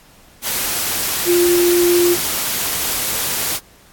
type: tone in noise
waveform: sine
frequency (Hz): 350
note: F4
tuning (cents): +4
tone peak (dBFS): -11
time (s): 1.25-2.17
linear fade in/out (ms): 50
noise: white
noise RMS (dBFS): -20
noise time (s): 0.42-3.6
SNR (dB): +6
effects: pink hiss -48 dBFS RMS until 3.92 s + AAC 64 kbps